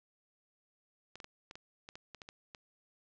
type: clicks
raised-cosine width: 0.2 ms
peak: -30 dBFS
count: 11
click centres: 1.156 / 1.202 / 1.244 / 1.511 / 1.555 / 1.889 / 1.955 / 2.147 / 2.218 / 2.289 / 2.548 s
effects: low-pass 7000 Hz 12 dB/octave